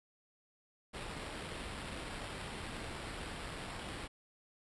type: noise with sample-and-hold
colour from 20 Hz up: pink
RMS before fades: -44 dBFS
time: 0.93-4.08 s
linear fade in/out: 20 ms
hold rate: 6300 Hz
effects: resampled to 24000 Hz